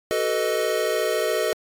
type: chord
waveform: square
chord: B dominant seventh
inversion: second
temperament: equal with one note detuned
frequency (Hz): 377.1 / 440 / 493.9 / 622.3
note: F#4 / A4 / B4 / D#5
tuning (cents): +33 / 0 / 0 / 0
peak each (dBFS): -30 / -26 / -29 / -26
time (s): 0.11-1.53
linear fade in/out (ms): 0
effects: AAC 64 kbps